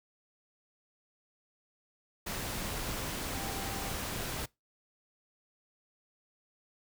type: tone in noise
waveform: sine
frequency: 786 Hz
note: G5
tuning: 4 cents sharp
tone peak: -44 dBFS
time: 3.34-3.92 s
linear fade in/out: 10 ms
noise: pink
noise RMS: -37 dBFS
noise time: 2.26-4.46 s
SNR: -10 dB
effects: noise-tail reverb RT60 0.2 s tail -23 dB re dry